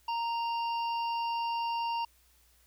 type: harmonic tone with a mistuned harmonic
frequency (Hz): 930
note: A#5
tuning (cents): -4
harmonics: 1 / 3 / 5 / 6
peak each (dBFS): -30 / -40 / -47 / -51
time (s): 0.08-2.05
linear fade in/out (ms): 5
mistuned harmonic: 6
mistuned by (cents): -55
effects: added 60 Hz sine -66 dBFS peak until 2.66 s + white hiss -66 dBFS RMS until 2.66 s